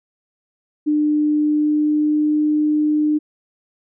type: tone with pitch glide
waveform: sine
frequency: 300 to 302.1 Hz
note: D4 to D4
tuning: +37 to +49 cents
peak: -14 dBFS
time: 0.86-3.19 s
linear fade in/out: 20 ms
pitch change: +12 cents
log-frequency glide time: 1.38-2.4 s
effects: none